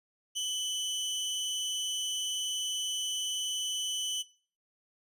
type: tone pair together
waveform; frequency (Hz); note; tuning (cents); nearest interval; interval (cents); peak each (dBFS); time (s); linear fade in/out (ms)
25% pulse; 2993 / 3185; F#7 / G7; +19 / +27; minor second; 108; -28 / -37; 0.35-4.23; 20
effects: noise-tail reverb RT60 0.4 s tail -18 dB re dry + resampled to 32000 Hz

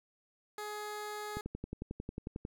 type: tone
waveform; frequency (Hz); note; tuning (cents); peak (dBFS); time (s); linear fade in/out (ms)
15% pulse; 420; G#4; +19; -33; 0.58-1.41; 2
type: click train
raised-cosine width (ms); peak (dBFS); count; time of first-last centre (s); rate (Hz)
3; -26; 13; 1.37-2.451; 11.1
effects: none

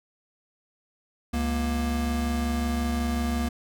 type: tone pair together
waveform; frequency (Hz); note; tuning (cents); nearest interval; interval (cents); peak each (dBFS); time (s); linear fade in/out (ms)
square; 70.2 / 236.1; C#2 / A#3; +22 / +22; octave + major sixth; 2100; -28; 1.33-3.49; 10
effects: none

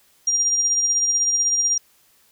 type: tone with tremolo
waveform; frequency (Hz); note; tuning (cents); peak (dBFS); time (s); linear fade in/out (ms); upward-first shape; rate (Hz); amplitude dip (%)
sine; 5700; F8; +34; -15; 0.27-1.78; 5; sine; 16; 40
effects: white hiss -58 dBFS RMS until 2.31 s

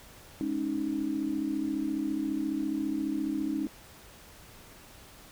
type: chord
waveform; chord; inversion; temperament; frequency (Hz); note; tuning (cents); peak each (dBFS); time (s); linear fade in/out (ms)
sine; Ab suspended fourth; none; just; 207.7 / 276.9 / 311.5; Ab3 / Db4 / Eb4; 0 / -2 / +2; -37 / -32 / -31; 0.41-3.67; 0
effects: pink hiss -52 dBFS RMS until 5.31 s

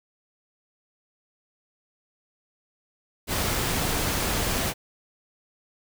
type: noise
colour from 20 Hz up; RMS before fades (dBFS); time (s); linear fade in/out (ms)
pink; -26; 3.27-4.74; 50
effects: none

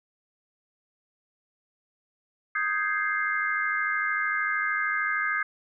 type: chord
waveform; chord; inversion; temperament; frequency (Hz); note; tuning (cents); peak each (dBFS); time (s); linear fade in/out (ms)
sine; Ab major seventh; second; equal; 1244.5 / 1568 / 1661.2 / 2093; Eb6 / G6 / Ab6 / C7; 0 / 0 / 0 / 0; -30; 2.55-5.43; 5
effects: none

